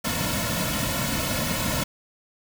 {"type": "noise with comb filter", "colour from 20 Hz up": "pink", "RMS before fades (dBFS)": -26, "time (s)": [0.04, 1.84], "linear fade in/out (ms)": 10, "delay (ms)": 2.5, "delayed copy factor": -1, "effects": []}